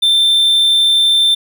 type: tone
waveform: triangle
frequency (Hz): 3564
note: A7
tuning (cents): +22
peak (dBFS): -7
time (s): 0.02-1.35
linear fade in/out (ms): 10
effects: none

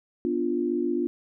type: chord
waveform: sine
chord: B diminished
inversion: none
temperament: equal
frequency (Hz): 246.9 / 293.7 / 349.2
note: B3 / D4 / F4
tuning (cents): 0 / 0 / 0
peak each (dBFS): -29 / -29 / -26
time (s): 0.25-1.07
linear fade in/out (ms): 0
effects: none

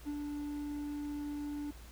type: tone with ADSR envelope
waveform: triangle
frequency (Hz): 292.4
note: D4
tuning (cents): -7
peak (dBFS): -32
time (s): 0.05-1.71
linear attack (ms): 35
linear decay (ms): 42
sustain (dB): -3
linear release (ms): 6
effects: added 58 Hz sine -50 dBFS peak until 1.91 s + pink hiss -57 dBFS RMS until 1.91 s

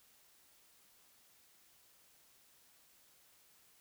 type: silence
effects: white hiss -67 dBFS RMS until 3.8 s

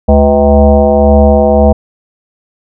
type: tone with frequency modulation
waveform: sine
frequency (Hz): 355.9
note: F4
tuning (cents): +33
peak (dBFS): -3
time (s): 0.08-1.73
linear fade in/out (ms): 10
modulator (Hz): 142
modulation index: 2.7
effects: none

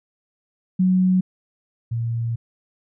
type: tone pair in turn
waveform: sine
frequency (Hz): 185 / 116.11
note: F#3 / A#2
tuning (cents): 0 / -6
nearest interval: minor sixth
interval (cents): 806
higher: first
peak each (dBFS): -14 / -21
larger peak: first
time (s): 0.79-1.21 / 1.91-2.36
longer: second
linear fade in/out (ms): 10
effects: none

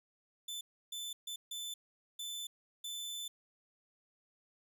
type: tone bursts at uneven times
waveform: sawtooth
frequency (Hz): 3520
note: A7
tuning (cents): 0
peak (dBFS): -37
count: 6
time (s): 0.48-0.61 / 0.92-1.13 / 1.27-1.36 / 1.51-1.74 / 2.19-2.47 / 2.84-3.28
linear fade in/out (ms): 5
effects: 12-bit

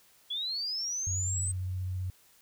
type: linear sweep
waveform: sine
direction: up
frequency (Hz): 3322 to 8280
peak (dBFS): -31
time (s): 0.3-1.52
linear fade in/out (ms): 10
type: tone with vibrato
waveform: sine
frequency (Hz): 92.2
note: F#2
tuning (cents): -6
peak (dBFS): -31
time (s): 1.07-2.1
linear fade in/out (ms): 0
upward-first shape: square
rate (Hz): 15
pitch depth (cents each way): 11
effects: white hiss -62 dBFS RMS until 2.41 s

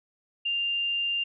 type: tone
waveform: sine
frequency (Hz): 2794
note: F7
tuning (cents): 0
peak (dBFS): -25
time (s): 0.45-1.24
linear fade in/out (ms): 10
effects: none

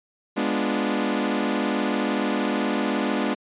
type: chord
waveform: sawtooth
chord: G# diminished seventh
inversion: none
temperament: equal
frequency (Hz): 207.7 / 246.9 / 293.7 / 349.2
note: G#3 / B3 / D4 / F4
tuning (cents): 0 / 0 / 0 / 0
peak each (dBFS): -23 / -23 / -23 / -27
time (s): 0.36-3.35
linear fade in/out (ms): 20
effects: resampled to 8000 Hz

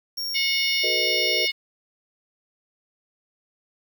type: tone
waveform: 45% pulse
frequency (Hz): 5540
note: F8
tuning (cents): -15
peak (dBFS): -27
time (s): 0.17-1.48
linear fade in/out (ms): 10
type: harmonic tone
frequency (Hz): 726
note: F#5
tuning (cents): -33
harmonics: 3 / 4 / 5 / 6 / 7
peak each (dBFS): -25 / -27 / -29 / -31 / -32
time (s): 0.34-1.52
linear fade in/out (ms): 20
type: chord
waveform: sine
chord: B dominant seventh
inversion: second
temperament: equal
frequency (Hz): 370 / 440 / 493.9 / 622.3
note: F#4 / A4 / B4 / D#5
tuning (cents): 0 / 0 / 0 / 0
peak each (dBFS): -32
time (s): 0.83-1.46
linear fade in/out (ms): 10
effects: 8-bit

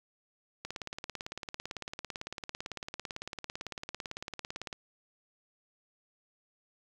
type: click train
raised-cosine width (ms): 0.2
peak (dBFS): -21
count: 74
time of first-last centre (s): 0.65-4.728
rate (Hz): 17.9
effects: 9-bit

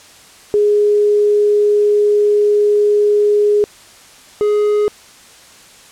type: tone pair in turn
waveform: sine / triangle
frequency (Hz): 415.3 / 417.9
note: G#4 / G#4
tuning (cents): 0 / +11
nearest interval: unison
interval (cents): 11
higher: second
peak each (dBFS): -9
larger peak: neither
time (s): 0.54-3.64 / 4.41-4.88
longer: first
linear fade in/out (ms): 0
effects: white hiss -42 dBFS RMS until 5.91 s + low-pass 9000 Hz 12 dB/octave

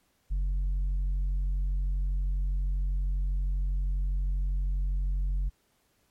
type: tone with tanh clipping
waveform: triangle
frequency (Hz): 46.25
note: F#1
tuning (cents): 0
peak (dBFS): -26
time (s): 0.3-5.5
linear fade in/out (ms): 20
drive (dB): 8
effects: pink hiss -70 dBFS RMS until 6.1 s + MP3 64 kbps

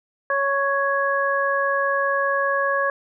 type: harmonic tone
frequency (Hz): 555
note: C#5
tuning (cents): +2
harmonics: 1 / 2 / 3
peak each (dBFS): -23 / -23 / -23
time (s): 0.3-2.9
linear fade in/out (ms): 2
effects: none

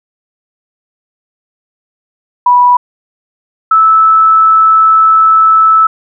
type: tone pair in turn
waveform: sine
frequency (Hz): 981 / 1309.5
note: B5 / E6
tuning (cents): -12 / -12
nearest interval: perfect fourth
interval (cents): 500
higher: second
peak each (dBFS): -3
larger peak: neither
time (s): 2.46-2.77 / 3.71-5.87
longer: second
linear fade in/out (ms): 5
effects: none

